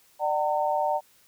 sine tone cluster, 597 / 759 / 911 Hz, D5 / F#5 / A#5, +28 / +44 / -40 cents, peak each -27 dBFS, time 0.19-1.01 s, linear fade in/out 50 ms, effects white hiss -60 dBFS RMS until 1.27 s

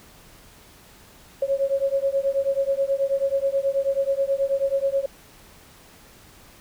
sine beating tone pair, 544 / 553.3 Hz, C#5 / C#5, -33 / -3 cents, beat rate 9.3 Hz, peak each -23 dBFS, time 1.42-5.06 s, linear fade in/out 5 ms, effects pink hiss -50 dBFS RMS until 6.6 s

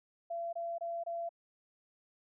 sine tone bursts, 679 Hz, F5, 49 cents flat, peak -35 dBFS, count 4, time 0.3-1.292 s, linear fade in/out 10 ms, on 230 ms, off 24 ms, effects none

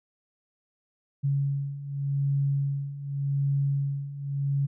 sine beating tone pair, 139.2 / 140.06 Hz, C#3 / C#3, +8 / +18 cents, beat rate 0.86 Hz, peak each -30 / -26 dBFS, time 1.23-4.67 s, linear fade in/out 20 ms, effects none

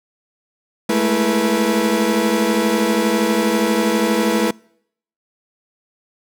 35% pulse tone cluster, 210.1 / 222.5 / 331.6 / 487.1 Hz, G#3 / A3 / E4 / B4, +20 / +20 / +10 / -24 cents, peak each -19 dBFS, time 0.89-4.51 s, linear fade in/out 5 ms, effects noise-tail reverb RT60 0.7 s tail -26 dB re dry

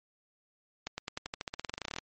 accelerating click train, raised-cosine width 0.2 ms, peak -18 dBFS, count 21, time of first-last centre 0.87-1.986 s, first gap 110 ms, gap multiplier 0.92, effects MP3 32 kbps

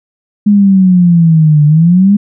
sine exponential two-way sweep, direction down then up, 209 to 146.83 to 209 Hz, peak -3 dBFS, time 0.46-2.17 s, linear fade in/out 10 ms, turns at 1.65 s, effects none

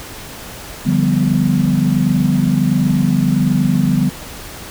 sine chord, G dominant seventh, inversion second, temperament equal, 146.83 / 174.61 / 196 / 246.9 Hz, D3 / F3 / G3 / B3, 0 / 0 / 0 / 0 cents, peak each -17 dBFS, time 0.85-4.1 s, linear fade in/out 20 ms, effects pink hiss -32 dBFS RMS until 4.7 s

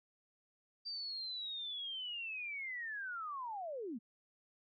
sine linear sweep, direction down, 4699 to 200.9 Hz, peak -40 dBFS, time 0.85-3.99 s, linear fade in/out 20 ms, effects AAC 64 kbps

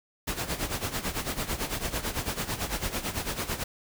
pink noise with tremolo, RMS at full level -29 dBFS, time 0.27-3.64 s, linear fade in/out 10 ms, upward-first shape sine, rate 9 Hz, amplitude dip 75%, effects none

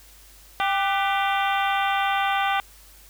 harmonic tone with a mistuned harmonic, 394.8 Hz, G4, 12 cents sharp, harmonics 2 / 3 / 4 / 5 / 6 / 7 / 8 / 9, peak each -23 / -27 / -29 / -31 / -33 / -34 / -35 / -36 dBFS, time 0.6-2.6 s, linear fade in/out 0 ms, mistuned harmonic 4, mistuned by -77 cents, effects added 50 Hz sine -51 dBFS peak until 3.09 s + white hiss -51 dBFS RMS until 3.09 s

